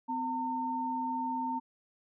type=tone pair together; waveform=sine; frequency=255.6 / 908.8 Hz; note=C4 / A#5; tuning=-40 / -44 cents; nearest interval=octave + minor seventh; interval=2196 cents; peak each=-36 / -32 dBFS; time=0.08-1.6 s; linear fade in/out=20 ms; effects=none